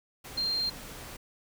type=tone in noise; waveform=sine; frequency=4186 Hz; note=C8; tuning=in tune; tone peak=-27 dBFS; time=0.37-0.7 s; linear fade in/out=10 ms; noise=pink; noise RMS=-44 dBFS; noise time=0.24-1.17 s; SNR=+14 dB; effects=none